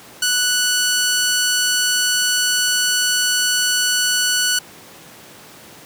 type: tone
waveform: 10% pulse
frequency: 1480 Hz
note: F#6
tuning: in tune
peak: -7 dBFS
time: 0.22-4.59 s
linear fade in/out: 5 ms
effects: pink hiss -41 dBFS RMS until 5.85 s + high-pass 150 Hz 12 dB/octave